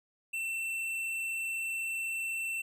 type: tone with hard clipping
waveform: sine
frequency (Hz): 2688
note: E7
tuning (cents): +33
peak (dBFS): -34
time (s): 0.33-2.62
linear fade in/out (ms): 10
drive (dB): 10
effects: none